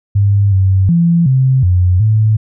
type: tone with pitch steps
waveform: sine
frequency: 100.6 / 95.4 / 169.8 / 131.4 / 90.3 / 108.6 Hz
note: G2 / G2 / F3 / C3 / F#2 / A2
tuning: +45 / -47 / -48 / +8 / -42 / -22 cents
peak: -7 dBFS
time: 0.15-2.37 s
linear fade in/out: 10 ms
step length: 370 ms
effects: none